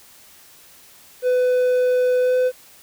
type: tone with pitch glide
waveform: triangle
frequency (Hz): 501 to 505.9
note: B4 to B4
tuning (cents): +25 to +42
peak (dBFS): -13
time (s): 1.22-2.52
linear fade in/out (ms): 50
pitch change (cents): +17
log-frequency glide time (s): 2.2-2.36
effects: white hiss -48 dBFS RMS until 2.82 s